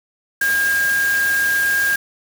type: tone in noise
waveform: sine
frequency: 1617 Hz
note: G#6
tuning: 47 cents flat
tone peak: -15 dBFS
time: 0.41-1.96 s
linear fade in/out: 5 ms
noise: white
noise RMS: -27 dBFS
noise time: 0.41-1.96 s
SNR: +9 dB
effects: none